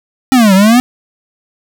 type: exponential two-way sweep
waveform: square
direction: down then up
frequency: 271.7 to 185 to 256.2 Hz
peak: -5 dBFS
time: 0.32-0.8 s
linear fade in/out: 0 ms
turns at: 0.54 s
effects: none